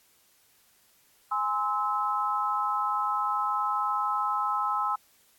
sine chord, Ab augmented, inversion none, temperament just, 830.6 / 1038.3 / 1297.8 Hz, Ab5 / C6 / E6, 0 / -14 / -27 cents, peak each -31 / -30 / -28 dBFS, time 1.31-4.96 s, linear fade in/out 10 ms, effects white hiss -63 dBFS RMS until 5.38 s + AAC 64 kbps

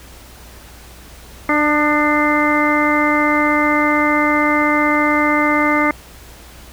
harmonic tone with a mistuned harmonic, 297.4 Hz, D4, 22 cents sharp, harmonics 1 / 2 / 3 / 4 / 5 / 6 / 7, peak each -17 / -21 / -22 / -19 / -26 / -26 / -18 dBFS, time 1.49-5.91 s, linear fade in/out 2 ms, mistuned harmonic 4, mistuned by +25 cents, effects added 60 Hz sine -41 dBFS peak until 6.72 s + pink hiss -41 dBFS RMS until 6.72 s

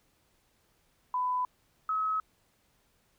sine tone pair in turn, 1000 / 1282.2 Hz, B5 / E6, +21 / -48 cents, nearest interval major third, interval 431 cents, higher second, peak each -27 dBFS, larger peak neither, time 1.14-1.45 / 1.89-2.2 s, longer neither, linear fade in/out 2 ms, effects pink hiss -70 dBFS RMS until 3.18 s

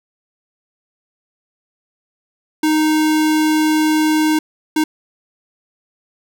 square tone bursts at uneven times, 310 Hz, D#4, 6 cents flat, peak -13 dBFS, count 2, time 2.63-4.39 / 4.76-4.84 s, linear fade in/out 5 ms, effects none

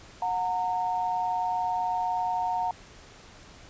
sine tone pair together, 729.4 / 918 Hz, F#5 / A#5, -25 / -27 cents, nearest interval major third, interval 398 cents, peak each -28 dBFS, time 0.22-2.71 s, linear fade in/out 2 ms, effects pink hiss -50 dBFS RMS until 3.69 s + resampled to 16000 Hz

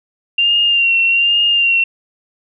sine tone with vibrato, 2776 Hz, F7, 11 cents flat, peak -10 dBFS, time 0.38-1.84 s, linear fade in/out 5 ms, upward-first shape sine, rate 1.2 Hz, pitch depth 37 cents each way, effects none

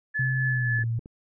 sine tone with tremolo, 1725 Hz, A6, 35 cents flat, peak -24 dBFS, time 0.14-0.84 s, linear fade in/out 20 ms, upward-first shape triangle, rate 3.7 Hz, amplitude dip 40%
sine tone with pitch glide, 130 to 115.15 Hz, C3 to A#2, -11 to -21 cents, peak -24 dBFS, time 0.19-0.99 s, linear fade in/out 5 ms, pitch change -210 cents, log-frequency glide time 0.47-0.82 s
clicks, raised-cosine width 3 ms, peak -30 dBFS, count 4, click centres 0.79 / 0.839 / 0.992 / 1.059 s
effects none

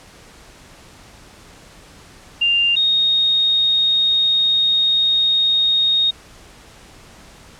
sine tone pair in turn, 2794 / 3721 Hz, F7 / A#7, 0 / -4 cents, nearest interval perfect fourth, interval 496 cents, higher second, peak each -13 dBFS, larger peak neither, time 2.41-2.76 / 2.76-6.11 s, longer second, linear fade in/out 10 ms, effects pink hiss -44 dBFS RMS until 7.59 s + low-pass 9000 Hz 12 dB/octave

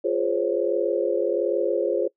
sine chord, Db major seventh, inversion first, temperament equal with one note detuned, 349.2 / 415.3 / 513.1 / 554.4 Hz, F4 / Ab4 / C5 / Db5, 0 / 0 / -34 / 0 cents, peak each -26 dBFS, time 0.04-2.08 s, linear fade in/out 10 ms, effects noise-tail reverb RT60 0.1 s tail -22 dB re dry

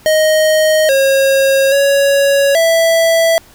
square tone with pitch steps, 624 / 542 / 558 / 660 Hz, D#5 / C#5 / C#5 / E5, +5 / -39 / +11 / +2 cents, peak -9 dBFS, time 0.06-3.38 s, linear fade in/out 0 ms, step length 830 ms, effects pink hiss -43 dBFS RMS until 3.54 s

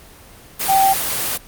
sine tone in noise, 777 Hz, G5, 16 cents flat, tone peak -11 dBFS, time 0.68-0.94 s, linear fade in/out 20 ms, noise white, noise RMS -21 dBFS, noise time 0.59-1.38 s, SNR +7 dB, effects pink hiss -43 dBFS RMS until 1.47 s + Opus 24 kbps

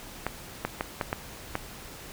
clicks, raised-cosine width 0.5 ms, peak -12 dBFS, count 6, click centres 0.266 / 0.65 / 0.809 / 1.012 / 1.129 / 1.554 s, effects pink hiss -44 dBFS RMS until 2.12 s

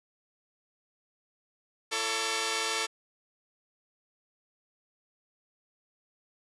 5% pulse tone cluster, 338.8 / 444.7 / 557 / 1145 Hz, E4 / A4 / C#5 / D6, +48 / +18 / +8 / -44 cents, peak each -27 / -19 / -27 / -22 dBFS, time 1.91-2.87 s, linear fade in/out 20 ms, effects resampled to 22050 Hz

